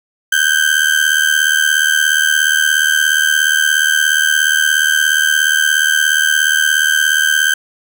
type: ring-modulated tone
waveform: 35% pulse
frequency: 1558 Hz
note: G6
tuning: 11 cents flat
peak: -6 dBFS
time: 0.32-7.54 s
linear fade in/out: 5 ms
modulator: 38.5 Hz
effects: none